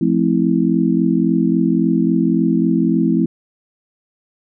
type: chord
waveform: sine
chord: F major seventh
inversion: none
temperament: just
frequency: 174.61 / 218.3 / 261.9 / 327.4 Hz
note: F3 / A3 / C4 / E4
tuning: 0 / -13 / +2 / -12 cents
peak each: -18 dBFS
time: 0.01-3.26 s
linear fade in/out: 5 ms
effects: none